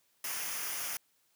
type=noise with comb filter; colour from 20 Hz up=white; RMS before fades=-37 dBFS; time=0.24-0.97 s; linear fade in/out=2 ms; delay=0.25 ms; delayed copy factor=-0.6; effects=white hiss -72 dBFS RMS until 1.35 s + high-pass 80 Hz 12 dB/octave